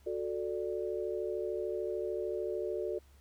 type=chord; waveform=sine; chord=D major; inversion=first; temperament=equal with one note detuned; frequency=366.6 / 440 / 587.3 Hz; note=F#4 / A4 / D5; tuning=-16 / 0 / 0 cents; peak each=-36 / -37 / -39 dBFS; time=0.06-2.99 s; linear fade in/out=10 ms; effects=added 69 Hz sine -58 dBFS peak until 3.2 s + pink hiss -67 dBFS RMS until 3.2 s